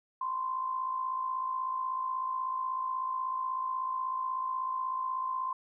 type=tone with amplitude modulation; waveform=sine; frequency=1039 Hz; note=C6; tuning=12 cents flat; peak=-28 dBFS; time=0.21-5.53 s; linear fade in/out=5 ms; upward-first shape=sine; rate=56.3 Hz; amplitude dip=55%; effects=none